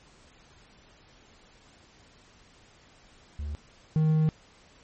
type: tone pair in turn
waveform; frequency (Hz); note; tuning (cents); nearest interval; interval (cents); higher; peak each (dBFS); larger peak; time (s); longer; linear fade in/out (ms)
triangle; 73.42 / 156.34; D2 / D#3; 0 / +9; octave + minor second; 1309; second; -29 / -18; second; 3.39-3.55 / 3.96-4.29; second; 0
effects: pink hiss -57 dBFS RMS until 4.83 s + MP3 32 kbps